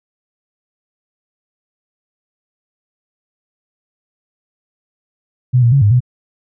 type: tone with pitch steps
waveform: sine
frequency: 125.7 / 118.2 / 138.7 / 103 / 124.4 Hz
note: B2 / A#2 / C#3 / G#2 / B2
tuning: +31 / +24 / +1 / -14 / +13 cents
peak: -7 dBFS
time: 5.53-6.005 s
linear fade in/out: 20 ms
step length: 95 ms
effects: none